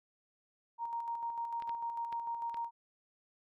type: tone with tremolo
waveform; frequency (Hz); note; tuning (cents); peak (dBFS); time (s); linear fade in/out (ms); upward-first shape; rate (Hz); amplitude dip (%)
sine; 932.3; A#5; 0; -34; 0.78-2.71; 50; square; 6.7; 40
type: clicks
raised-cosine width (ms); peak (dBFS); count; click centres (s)
0.3; -32; 4; 1.623 / 1.694 / 2.127 / 2.544
effects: none